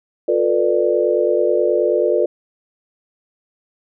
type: chord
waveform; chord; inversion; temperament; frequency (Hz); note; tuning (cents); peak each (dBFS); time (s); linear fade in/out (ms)
sine; B half-diminished seventh; second; just; 355.6 / 444.5 / 493.9 / 592.7; F4 / A4 / B4 / D5; +31 / +18 / 0 / +16; -19; 0.28-2.26; 5
effects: none